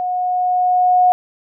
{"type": "tone with level ramp", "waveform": "sine", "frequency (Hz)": 727, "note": "F#5", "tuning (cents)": -31, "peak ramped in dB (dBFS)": [-18, -8], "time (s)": [0, 1.12], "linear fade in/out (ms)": 0, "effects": []}